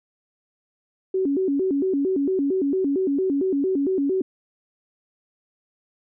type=tone with vibrato; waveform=sine; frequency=325.4 Hz; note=E4; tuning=22 cents flat; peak=-19 dBFS; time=1.14-4.22 s; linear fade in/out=5 ms; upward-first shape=square; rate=4.4 Hz; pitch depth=260 cents each way; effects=none